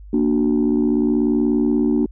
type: chord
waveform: sine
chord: Bb augmented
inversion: none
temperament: equal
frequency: 233.1 / 293.7 / 370 Hz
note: Bb3 / D4 / F#4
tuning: 0 / 0 / 0 cents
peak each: -17 / -17 / -21 dBFS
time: 0.13-2.06 s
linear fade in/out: 5 ms
effects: tanh soft clip ceiling -9 dBFS + added 50 Hz sine -36 dBFS peak until 2.11 s